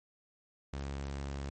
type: tone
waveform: sawtooth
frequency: 69.3 Hz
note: C#2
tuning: in tune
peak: -33 dBFS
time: 0.73-1.5 s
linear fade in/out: 5 ms
effects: MP3 32 kbps